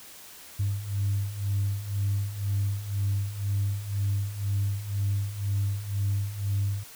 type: beating tone pair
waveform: sine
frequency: 98.7 / 100.7 Hz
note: G2 / G2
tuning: +12 / +47 cents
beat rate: 2 Hz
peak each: -30 / -26 dBFS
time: 0.59-6.84 s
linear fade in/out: 10 ms
effects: tanh soft clip ceiling -19 dBFS + white hiss -47 dBFS RMS until 6.95 s